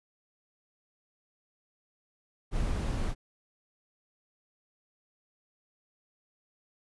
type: noise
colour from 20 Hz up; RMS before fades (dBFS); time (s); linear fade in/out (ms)
brown; -30; 2.51-3.15; 50
effects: resampled to 24000 Hz